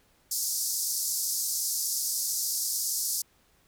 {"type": "band-pass noise", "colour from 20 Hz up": "pink", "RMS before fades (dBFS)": -30, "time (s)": [0.31, 3.22], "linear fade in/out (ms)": 5, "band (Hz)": [4900, 15000], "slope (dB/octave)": 48, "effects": ["pink hiss -65 dBFS RMS until 3.67 s"]}